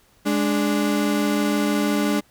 35% pulse tone pair together, 207.9 / 293.7 Hz, G#3 / D4, +2 / 0 cents, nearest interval tritone, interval 598 cents, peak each -20 dBFS, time 0.25-2.21 s, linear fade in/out 20 ms, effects pink hiss -58 dBFS RMS until 2.3 s

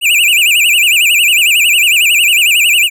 square tone with vibrato, 2620 Hz, E7, 11 cents flat, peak -7 dBFS, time 0.01-2.9 s, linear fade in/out 50 ms, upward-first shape sine, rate 11 Hz, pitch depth 200 cents each way, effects none

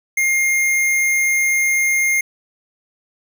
square tone, 2124 Hz, C7, 25 cents sharp, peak -15 dBFS, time 0.17-2.21 s, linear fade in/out 5 ms, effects none

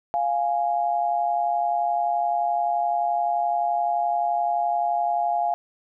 sine tone pair together, 698.5 / 830.1 Hz, F5 / G#5, 0 / -1 cents, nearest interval minor third, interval 299 cents, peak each -22 / -25 dBFS, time 0.14-5.54 s, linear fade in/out 0 ms, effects none

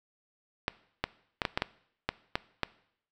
clicks, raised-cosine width 0.3 ms, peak -11 dBFS, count 9, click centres 0.681 / 1.04 / 1.418 / 1.452 / 1.575 / 1.621 / 2.09 / 2.355 / 2.633 s, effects noise-tail reverb RT60 0.7 s tail -20 dB re dry

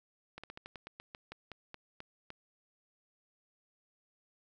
slowing click train, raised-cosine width 0.3 ms, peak -29 dBFS, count 14, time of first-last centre 0.38-2.304 s, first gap 56 ms, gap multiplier 1.15, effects none

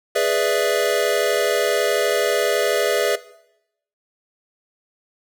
square chord, E dominant seventh, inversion first, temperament equal, 415.3 / 493.9 / 587.3 / 659.3 Hz, G#4 / B4 / D5 / E5, 0 / 0 / 0 / 0 cents, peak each -23 dBFS, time 0.15-3.16 s, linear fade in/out 10 ms, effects noise-tail reverb RT60 0.8 s tail -18 dB re dry

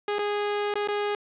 sawtooth tone with dropouts, 412.6 Hz, G#4, 11 cents flat, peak -21 dBFS, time 0.08-1.15 s, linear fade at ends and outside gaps 2 ms, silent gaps 0.185-0.19 / 0.74-0.755 / 0.875-0.885 s, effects resampled to 8000 Hz + 9-bit

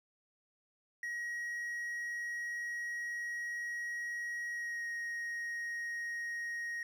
triangle tone with pitch glide, 1899 to 1877.2 Hz, A#6 to A#6, +32 to +12 cents, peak -35 dBFS, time 1.03-6.83 s, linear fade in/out 2 ms, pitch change -20 cents, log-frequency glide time 4.51-4.86 s, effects none

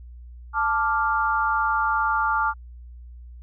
sine chord, D minor, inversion second, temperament equal, 880 / 1174.7 / 1396.9 Hz, A5 / D6 / F6, 0 / 0 / 0 cents, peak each -24 dBFS, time 0.53-2.54 s, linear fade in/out 50 ms, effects added 60 Hz sine -39 dBFS peak until 3.42 s

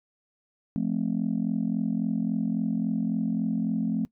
sine chord, F major, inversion none, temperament just, 174.61 / 218.3 / 261.9 Hz, F3 / A3 / C4, 0 / -13 / +2 cents, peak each -29 / -26 / -29 dBFS, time 0.76-4.05 s, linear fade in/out 0 ms, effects noise-tail reverb RT60 0.1 s tail -21 dB re dry + tanh soft clip ceiling -17 dBFS

